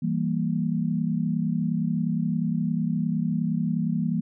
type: chord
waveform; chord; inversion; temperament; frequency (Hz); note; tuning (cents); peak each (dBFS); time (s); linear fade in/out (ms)
sine; E diminished; none; equal; 164.81 / 196 / 233.1; E3 / G3 / Bb3; 0 / 0 / 0; -26 / -28 / -27; 0.02-4.21; 10
effects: none